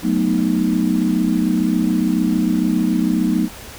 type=chord; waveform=sine; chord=B dominant seventh; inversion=second; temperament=equal; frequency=185 / 220 / 246.9 / 311.1 Hz; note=F#3 / A3 / B3 / D#4; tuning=0 / 0 / 0 / 0 cents; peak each=-20 dBFS; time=0.02-3.49 s; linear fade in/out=50 ms; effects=pink hiss -36 dBFS RMS until 3.78 s